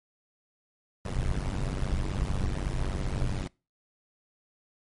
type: noise with amplitude modulation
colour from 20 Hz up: brown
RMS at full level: -25 dBFS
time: 1.05-3.48 s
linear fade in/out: 5 ms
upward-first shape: sine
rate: 95.9 Hz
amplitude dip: 100%
effects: noise-tail reverb RT60 0.3 s tail -24 dB re dry + MP3 48 kbps